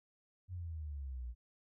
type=exponential sweep; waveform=sine; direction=down; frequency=93 to 57.5 Hz; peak=-40 dBFS; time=0.48-1.35 s; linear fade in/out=50 ms; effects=none